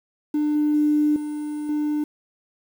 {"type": "tone with level steps", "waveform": "triangle", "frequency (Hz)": 299, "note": "D4", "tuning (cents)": 31, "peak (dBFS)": [-16, -14, -12, -24, -18], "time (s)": [0.34, 2.04], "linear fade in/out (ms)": 5, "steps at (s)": [0.55, 0.74, 1.16, 1.69], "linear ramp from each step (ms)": 2, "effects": ["tanh soft clip ceiling -14 dBFS", "8-bit"]}